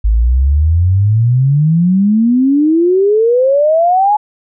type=exponential sweep; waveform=sine; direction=up; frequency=51.5 to 856 Hz; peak=-7 dBFS; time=0.04-4.17 s; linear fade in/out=10 ms; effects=none